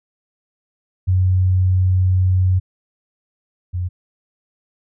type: tone pair in turn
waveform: sine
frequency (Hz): 92.5 / 89.61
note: F#2 / F2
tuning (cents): 0 / +45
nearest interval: minor second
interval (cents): 55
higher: first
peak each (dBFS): -12 / -19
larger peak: first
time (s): 1.07-2.6 / 3.73-3.89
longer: first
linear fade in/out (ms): 20
effects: none